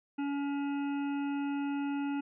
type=harmonic tone; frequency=282.7 Hz; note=C#4; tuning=34 cents sharp; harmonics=1 / 3 / 5 / 7 / 9 / 10; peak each=-31 / -42 / -47 / -56 / -50 / -56 dBFS; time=0.18-2.21 s; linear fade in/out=10 ms; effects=none